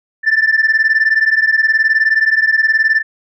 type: beating tone pair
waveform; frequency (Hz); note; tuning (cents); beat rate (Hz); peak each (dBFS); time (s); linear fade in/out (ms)
sine; 1760 / 1779; A6 / A6; 0 / +19; 19; -11; 0.23-3.03; 50
effects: tanh soft clip ceiling -6 dBFS